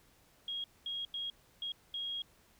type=tone bursts at uneven times; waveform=sine; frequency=3278 Hz; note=G#7; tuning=23 cents flat; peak=-36 dBFS; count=5; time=0.48-0.64 / 0.86-1.05 / 1.14-1.3 / 1.62-1.72 / 1.94-2.22 s; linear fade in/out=2 ms; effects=pink hiss -66 dBFS RMS until 2.59 s